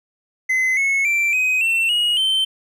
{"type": "tone with pitch steps", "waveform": "triangle", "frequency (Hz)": [2044, 2191, 2348, 2516, 2697, 2891, 3098], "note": ["C7", "C#7", "D7", "D#7", "E7", "F#7", "G7"], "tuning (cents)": [-41, -21, -1, 19, 39, -41, -21], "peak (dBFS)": -14, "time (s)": [0.49, 2.45], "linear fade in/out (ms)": 10, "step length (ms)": 280, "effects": []}